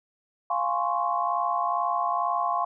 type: chord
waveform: sine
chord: Db major seventh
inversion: first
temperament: equal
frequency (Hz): 698.5 / 830.6 / 1046.5 / 1108.7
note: F5 / Ab5 / C6 / Db6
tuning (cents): 0 / 0 / 0 / 0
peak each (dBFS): -28 / -31 / -28 / -29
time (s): 0.5-2.65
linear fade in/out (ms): 5
effects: none